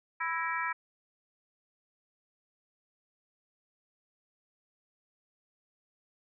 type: harmonic tone with a mistuned harmonic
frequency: 330 Hz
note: E4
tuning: 2 cents sharp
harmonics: 3 / 4 / 5 / 6 / 7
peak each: -35 / -36 / -37 / -38 / -38 dBFS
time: 0.2-0.73 s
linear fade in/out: 10 ms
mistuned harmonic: 6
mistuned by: -77 cents
effects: none